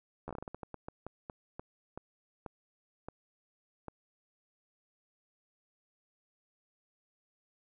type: slowing click train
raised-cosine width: 1 ms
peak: -27 dBFS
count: 19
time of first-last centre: 0.28-3.883 s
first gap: 12 ms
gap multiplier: 1.28
effects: none